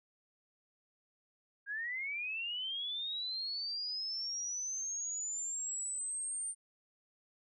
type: linear sweep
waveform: sine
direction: up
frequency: 1600 to 8930 Hz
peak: -36 dBFS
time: 1.66-6.55 s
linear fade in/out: 50 ms
effects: none